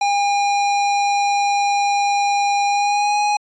square tone with pitch glide, 809 to 829.8 Hz, G#5 to G#5, -46 to -2 cents, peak -16 dBFS, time 0.01-3.37 s, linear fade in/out 5 ms, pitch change +44 cents, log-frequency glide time 2.67-3.18 s, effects resampled to 16000 Hz

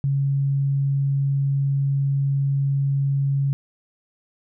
sine tone, 138.59 Hz, C#3, in tune, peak -18 dBFS, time 0.04-3.53 s, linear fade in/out 0 ms, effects none

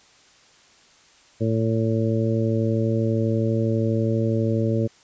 harmonic tone, 112.3 Hz, A2, 36 cents sharp, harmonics 1 / 2 / 3 / 4 / 5, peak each -22 / -25 / -27 / -28 / -29 dBFS, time 1.4-4.88 s, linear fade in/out 20 ms, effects white hiss -54 dBFS RMS until 5.03 s + resampled to 16000 Hz

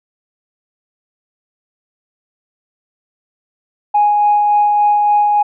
sine tone with tremolo, 830 Hz, G#5, 1 cent flat, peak -7 dBFS, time 3.94-5.43 s, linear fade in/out 10 ms, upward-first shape sine, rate 3.5 Hz, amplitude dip 25%, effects tanh soft clip ceiling -4 dBFS

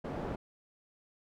white low-pass noise, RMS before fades -38 dBFS, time 0.04-0.36 s, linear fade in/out 10 ms, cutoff 550 Hz, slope 12 dB/octave, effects none

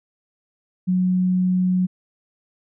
sine tone, 183.2 Hz, F#3, 17 cents flat, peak -16 dBFS, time 0.87-1.87 s, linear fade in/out 20 ms, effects none

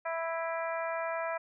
harmonic tone with a mistuned harmonic, 329.6 Hz, E4, in tune, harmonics 2 / 3 / 4 / 5 / 6 / 7, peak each -34 / -38 / -40 / -42 / -44 / -45 dBFS, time 0.05-1.38 s, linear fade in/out 10 ms, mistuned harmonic 7, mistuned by +50 cents, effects none

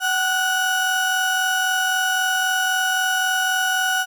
35% pulse tone pair together, 754.9 / 1466 Hz, F#5 / F#6, +35 / -16 cents, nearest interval major seventh, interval 1149 cents, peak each -22 / -18 dBFS, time 0-4.06 s, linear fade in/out 50 ms, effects none

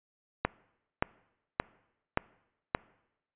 click train, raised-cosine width 0.5 ms, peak -10 dBFS, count 5, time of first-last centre 0.45-2.749 s, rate 1.74 Hz, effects noise-tail reverb RT60 0.9 s tail -23 dB re dry + resampled to 8000 Hz

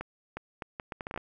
accelerating click train, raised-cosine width 0.5 ms, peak -21 dBFS, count 11, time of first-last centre 0.01-1.176 s, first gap 360 ms, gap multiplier 0.7, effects none

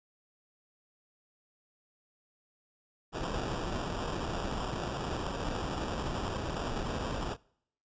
pink noise with sample-and-hold, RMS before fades -35 dBFS, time 3.12-7.37 s, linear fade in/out 50 ms, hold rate 2100 Hz, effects noise-tail reverb RT60 0.7 s tail -25 dB re dry + resampled to 16000 Hz

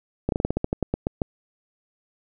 slowing click train, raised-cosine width 2 ms, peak -9 dBFS, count 13, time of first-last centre 0.29-1.218 s, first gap 32 ms, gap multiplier 1.15, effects none

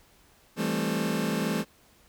sawtooth chord, A minor seventh, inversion second, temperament just, 165 / 198 / 220 / 264 Hz, E3 / G3 / A3 / C4, +2 / +18 / 0 / +16 cents, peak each -28 / -27 / -26 / -30 dBFS, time 0.56-1.65 s, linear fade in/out 50 ms, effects pink hiss -60 dBFS RMS until 2.08 s

